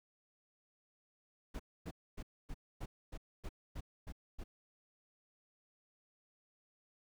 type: noise bursts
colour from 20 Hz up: brown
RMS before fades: -43 dBFS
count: 10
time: 1.54-4.44 s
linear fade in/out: 10 ms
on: 56 ms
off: 260 ms
effects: none